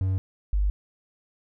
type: tone pair in turn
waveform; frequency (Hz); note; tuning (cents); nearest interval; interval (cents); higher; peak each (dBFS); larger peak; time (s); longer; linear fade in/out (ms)
triangle / sine; 94.6 / 49.98; F#2 / G1; +39 / +34; major seventh; 1105; first; -20; neither; 0.01-0.18 / 0.53-0.7; neither; 0
effects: none